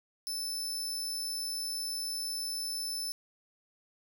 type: tone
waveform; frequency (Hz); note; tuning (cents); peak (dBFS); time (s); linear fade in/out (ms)
sawtooth; 5274; E8; 0; -31; 0.27-3.12; 0
effects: none